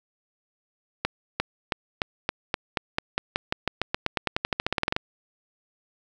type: accelerating click train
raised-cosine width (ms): 0.3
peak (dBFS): -7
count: 28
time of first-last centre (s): 1.05-4.964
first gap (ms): 350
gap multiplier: 0.92
effects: 8-bit